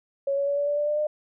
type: tone with pitch steps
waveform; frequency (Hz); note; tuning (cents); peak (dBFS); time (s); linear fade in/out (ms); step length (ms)
sine; 554.4 / 561.2 / 568 / 574.9 / 582 / 589.1 / 596.3 / 603.5; C#5 / C#5 / C#5 / D5 / D5 / D5 / D5 / D5; 0 / +21 / +42 / -37 / -16 / +5 / +26 / +47; -22; 0.27-1.07; 5; 100
effects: none